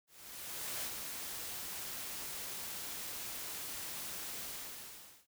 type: noise with ADSR envelope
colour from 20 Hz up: white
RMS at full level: -39 dBFS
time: 0.07-5.27 s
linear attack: 770 ms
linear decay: 62 ms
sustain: -4 dB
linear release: 850 ms
effects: none